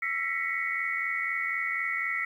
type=tone cluster; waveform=sine; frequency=1339 / 1918 / 2002 / 2216 Hz; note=E6 / A#6 / B6 / C#7; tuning=+27 / +49 / +23 / -1 cents; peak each=-36 / -34 / -32 / -32 dBFS; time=0.02-2.25 s; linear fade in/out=5 ms; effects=10-bit